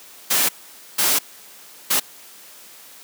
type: noise bursts at uneven times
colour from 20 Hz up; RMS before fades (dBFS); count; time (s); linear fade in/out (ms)
white; -18; 3; 0.3-0.49 / 0.98-1.19 / 1.9-2; 10
effects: white hiss -44 dBFS RMS until 3.03 s + high-pass 200 Hz 12 dB/octave